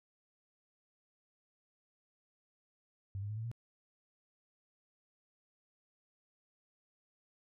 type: tone with pitch steps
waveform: sine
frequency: 98 / 102.4 / 106.99 / 111.79 / 116.81 Hz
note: G2 / G#2 / A2 / A2 / A#2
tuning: 0 / -24 / -48 / +28 / +4 cents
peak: -37 dBFS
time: 3.15-3.515 s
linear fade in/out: 0 ms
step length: 73 ms
effects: none